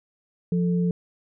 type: tone pair together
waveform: sine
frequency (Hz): 174.61 / 440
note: F3 / A4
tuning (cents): 0 / 0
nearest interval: octave + major third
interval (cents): 1600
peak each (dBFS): -20 / -30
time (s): 0.52-0.91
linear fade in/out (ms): 2
effects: none